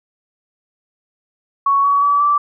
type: tone with pitch steps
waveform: sine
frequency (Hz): 1113 / 1129.8 / 1146.9 / 1164.3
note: C#6 / C#6 / D6 / D6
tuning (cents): +7 / +33 / -41 / -15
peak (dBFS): -11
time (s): 1.66-2.38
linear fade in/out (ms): 5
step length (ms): 180
effects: none